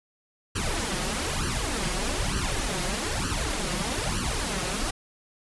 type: noise with flanger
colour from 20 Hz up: pink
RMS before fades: -28 dBFS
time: 0.55-4.91 s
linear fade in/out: 10 ms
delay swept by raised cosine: 0.67 to 5.57 ms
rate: 1.1 Hz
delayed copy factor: +0.85
effects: resampled to 24000 Hz